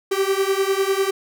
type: beating tone pair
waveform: 45% pulse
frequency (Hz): 383.9 / 393.9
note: G4 / G4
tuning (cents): -36 / +8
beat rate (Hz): 10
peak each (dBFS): -21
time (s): 0.11-1.11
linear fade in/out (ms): 10
effects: none